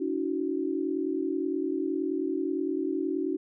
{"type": "tone cluster", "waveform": "sine", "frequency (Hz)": [284.6, 322.8, 373.3], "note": ["C#4", "E4", "F#4"], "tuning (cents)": [46, -36, 15], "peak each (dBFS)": -31, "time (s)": [0, 3.37], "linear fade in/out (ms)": 10, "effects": []}